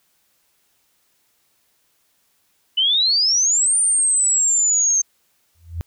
sine exponential two-way sweep, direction up then down, 2960 to 9130 to 6310 Hz, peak -14 dBFS, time 2.77-5.02 s, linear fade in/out 10 ms, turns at 3.77 s
sine tone with exponential growth, 83.9 Hz, E2, 31 cents sharp, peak -19 dBFS, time 5.55-5.81 s, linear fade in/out 0 ms, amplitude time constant 55 ms
effects white hiss -64 dBFS RMS until 5.86 s

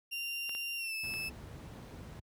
35% pulse tone with pitch glide, 2776 to 2620 Hz, F7 to E7, -11 to -11 cents, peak -34 dBFS, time 0.11-1.3 s, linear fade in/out 20 ms, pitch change -100 cents, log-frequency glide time 0.77-0.95 s
clicks, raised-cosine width 0.3 ms, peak -31 dBFS, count 3, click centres 0.494 / 0.55 / 1.139 s
brown noise, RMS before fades -43 dBFS, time 1.03-2.2 s, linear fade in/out 10 ms
effects high-pass 80 Hz 12 dB/octave

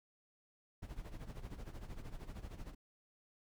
brown noise with tremolo, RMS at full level -44 dBFS, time 0.82-2.75 s, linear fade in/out 10 ms, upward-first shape sine, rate 13 Hz, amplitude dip 75%, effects none

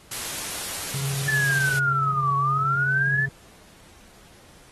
white noise, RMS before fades -31 dBFS, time 0.11-1.79 s, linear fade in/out 5 ms
triangle tone, 137.5 Hz, C#3, 14 cents flat, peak -24 dBFS, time 0.94-3.29 s, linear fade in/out 5 ms
sine linear two-way sweep, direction down then up, 1760 to 1108.7 to 1760 Hz, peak -20 dBFS, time 1.28-3.26 s, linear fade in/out 5 ms, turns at 2.36 s
effects pink hiss -52 dBFS RMS until 4.71 s + AAC 32 kbps

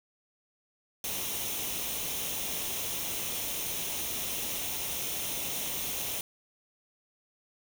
white noise with comb filter, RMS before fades -34 dBFS, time 1.04-6.21 s, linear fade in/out 2 ms, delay 0.32 ms, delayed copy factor +0.55, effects none

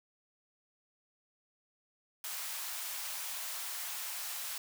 white high-pass noise, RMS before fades -40 dBFS, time 2.24-4.58 s, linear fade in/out 2 ms, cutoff 680 Hz, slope 24 dB/octave, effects none

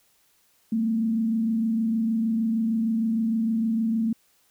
sine tone with frequency modulation, 224.4 Hz, A3, 34 cents sharp, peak -21 dBFS, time 0.72-4.13 s, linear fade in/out 5 ms, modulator 26.5 Hz, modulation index 0.39, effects white hiss -64 dBFS RMS until 4.5 s

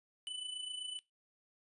square tone with amplitude modulation, 2994 Hz, F#7, 20 cents sharp, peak -38 dBFS, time 0.27-0.99 s, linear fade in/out 0 ms, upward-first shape sine, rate 27.8 Hz, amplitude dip 65%, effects noise-tail reverb RT60 0.2 s tail -20 dB re dry + resampled to 24000 Hz

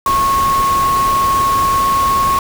sine tone in noise, 1095 Hz, C#6, 22 cents flat, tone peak -11 dBFS, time 0.06-2.39 s, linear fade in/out 2 ms, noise pink, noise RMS -23 dBFS, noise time 0.06-2.39 s, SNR +9 dB, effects none

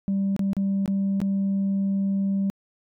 sine tone with dropouts, 196 Hz, G3, in tune, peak -19 dBFS, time 0.08-2.5 s, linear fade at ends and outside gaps 0 ms, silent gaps 0.364-0.393 / 0.532-0.567 / 0.859-0.878 / 1.203-1.216 s, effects tanh soft clip ceiling -19 dBFS

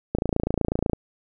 click train, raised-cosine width 2 ms, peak -9 dBFS, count 23, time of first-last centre 0.15-0.933 s, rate 28.1 Hz, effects none

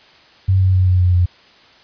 sine tone with pitch steps, 95 / 93.75 / 92.51 / 91.29 / 90.08 / 88.89 Hz, F#2 / F#2 / F#2 / F#2 / F#2 / F2, +46 / +23 / 0 / -23 / -46 / +31 cents, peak -10 dBFS, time 0.48-1.26 s, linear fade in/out 10 ms, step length 130 ms, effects white hiss -47 dBFS RMS until 1.83 s + resampled to 11025 Hz

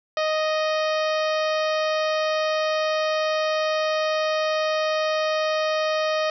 harmonic tone, 622.3 Hz, D#5, in tune, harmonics 1 / 2 / 3 / 4 / 5 / 6 / 7 / 8 / 9, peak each -22 / -28 / -32 / -34 / -36 / -38 / -39 / -40 / -41 dBFS, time 0.17-6.3 s, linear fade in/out 2 ms, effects none

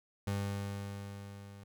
30% pulse tone with level ramp, 100 Hz, G2, 35 cents sharp, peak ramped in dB -29 to -47 dBFS, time 0.27-1.64 s, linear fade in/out 5 ms, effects none

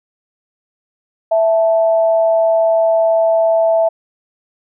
sine tone pair together, 659.3 / 877 Hz, E5 / A5, 0 / -6 cents, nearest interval perfect fourth, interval 494 cents, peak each -10 / -22 dBFS, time 1.31-3.89 s, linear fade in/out 10 ms, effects none

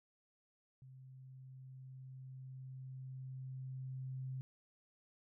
sine tone with level ramp, 130.81 Hz, C3, in tune, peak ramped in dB -54 to -40 dBFS, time 0.82-4.41 s, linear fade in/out 0 ms, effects none

